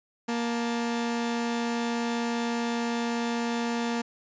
sawtooth tone pair together, 234.9 / 880 Hz, A#3 / A5, +13 / 0 cents, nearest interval octave + major seventh, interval 2287 cents, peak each -23 / -33 dBFS, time 0.28-4.02 s, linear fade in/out 10 ms, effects resampled to 16000 Hz

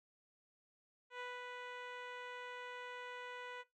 10% pulse tone with ADSR envelope, 493.9 Hz, B4, in tune, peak -34 dBFS, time 1.1-3.64 s, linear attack 97 ms, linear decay 210 ms, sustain -3 dB, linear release 36 ms, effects noise-tail reverb RT60 0.2 s tail -19 dB re dry + low-pass 3000 Hz 12 dB/octave

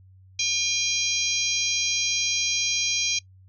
harmonic tone with a mistuned harmonic, 806 Hz, G5, 48 cents sharp, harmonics 3 / 4 / 5 / 6 / 7 / 8, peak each -28 / -29 / -30 / -32 / -28 / -29 dBFS, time 0.39-3.19 s, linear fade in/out 5 ms, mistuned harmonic 8, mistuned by -15 cents, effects noise-tail reverb RT60 0.1 s tail -23 dB re dry + added 94 Hz sine -49 dBFS peak until 3.48 s

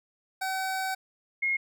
25% pulse / sine tone pair in turn, 761 / 2152 Hz, F#5 / C7, +48 / +48 cents, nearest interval octave + tritone, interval 1800 cents, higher second, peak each -25 / -24 dBFS, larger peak second, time 0.41-0.95 / 1.42-1.57 s, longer first, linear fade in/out 10 ms, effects none

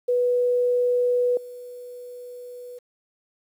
sine tone with level steps, 491.5 Hz, B4, 8 cents flat, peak -18 / -36 dBFS, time 0.08-2.79 s, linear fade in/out 10 ms, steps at 1.37 s, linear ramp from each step 2 ms, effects 9-bit

